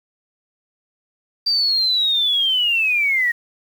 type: linear sweep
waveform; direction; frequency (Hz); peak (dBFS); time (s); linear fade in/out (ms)
sine; down; 4699 to 1864.7; -15; 1.46-3.32; 10
effects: 7-bit